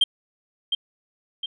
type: tone with echo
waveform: sine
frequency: 3172 Hz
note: G7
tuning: 20 cents sharp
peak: -12 dBFS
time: 0.01-0.04 s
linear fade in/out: 5 ms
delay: 710 ms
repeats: 2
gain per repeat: -7 dB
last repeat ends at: 1.46 s
effects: tanh soft clip ceiling -12 dBFS